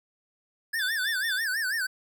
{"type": "tone with vibrato", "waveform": "square", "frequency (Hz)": 1655, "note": "G#6", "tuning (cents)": -6, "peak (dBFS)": -27, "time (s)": [0.73, 1.87], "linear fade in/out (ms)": 10, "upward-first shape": "sine", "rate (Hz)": 6.1, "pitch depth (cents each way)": 190}
{"type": "tone with tremolo", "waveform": "sine", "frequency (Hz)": 3520, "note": "A7", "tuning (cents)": 0, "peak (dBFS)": -30, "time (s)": [0.79, 1.44], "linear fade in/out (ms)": 2, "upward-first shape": "triangle", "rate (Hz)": 4.3, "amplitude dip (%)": 90}
{"effects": []}